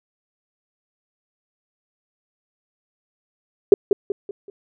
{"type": "tone with echo", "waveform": "sine", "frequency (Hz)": 400, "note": "G4", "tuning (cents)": 35, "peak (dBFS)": -3, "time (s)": [3.72, 3.74], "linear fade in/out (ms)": 2, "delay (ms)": 190, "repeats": 4, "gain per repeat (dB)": -8, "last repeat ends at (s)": 4.5, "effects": []}